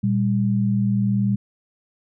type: tone pair together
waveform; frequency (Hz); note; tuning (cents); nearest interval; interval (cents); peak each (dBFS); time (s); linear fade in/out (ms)
sine; 118.27 / 198.9; A#2 / G3; +25 / +25; major sixth; 900; -21 / -19; 0.03-1.36; 10
effects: none